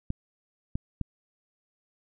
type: clicks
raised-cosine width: 5 ms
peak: -17 dBFS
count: 3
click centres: 0.104 / 0.755 / 1.013 s
effects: none